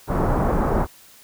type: low-pass noise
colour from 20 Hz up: pink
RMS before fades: -20 dBFS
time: 0.07-0.87 s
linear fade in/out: 50 ms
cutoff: 1200 Hz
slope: 24 dB/octave
effects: white hiss -49 dBFS RMS until 1.23 s